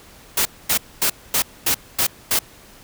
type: noise bursts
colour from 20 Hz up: white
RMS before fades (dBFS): -18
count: 7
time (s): 0.37-2.391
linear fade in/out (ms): 5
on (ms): 83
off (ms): 240
effects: pink hiss -46 dBFS RMS until 2.83 s